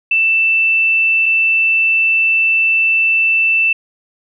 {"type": "tone pair in turn", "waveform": "sine", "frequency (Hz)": [2660, 2660], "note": ["E7", "E7"], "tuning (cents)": [15, 15], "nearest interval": "unison", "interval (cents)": 0, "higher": "neither", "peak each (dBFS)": -10, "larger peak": "neither", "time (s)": [[0.11, 1.26], [1.26, 3.73]], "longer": "second", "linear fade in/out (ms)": 5, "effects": []}